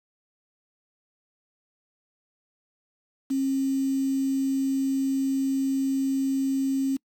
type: tone with quantisation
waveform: sine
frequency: 270 Hz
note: C#4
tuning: 45 cents flat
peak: -22 dBFS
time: 3.3-6.97 s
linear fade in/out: 10 ms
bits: 7
effects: noise-tail reverb RT60 0.1 s tail -26 dB re dry